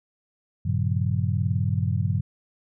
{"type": "chord", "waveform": "sine", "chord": "G half-diminished seventh", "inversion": "none", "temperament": "equal with one note detuned", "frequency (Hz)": [98, 116.54, 138.59, 179.11], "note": ["G2", "Bb2", "Db3", "F3"], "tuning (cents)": [0, 0, 0, 44], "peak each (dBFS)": [-24, -28, -27, -30], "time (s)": [0.65, 2.21], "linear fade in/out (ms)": 10, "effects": []}